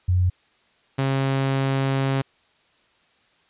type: tone pair in turn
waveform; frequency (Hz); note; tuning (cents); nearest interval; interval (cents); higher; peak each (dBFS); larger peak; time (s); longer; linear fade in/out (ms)
sine / sawtooth; 90.6 / 135.24; F#2 / C#3; -36 / -42; perfect fifth; 694; second; -16; neither; 0.08-0.3 / 0.98-2.22; second; 10
effects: white hiss -61 dBFS RMS until 3.49 s + resampled to 8000 Hz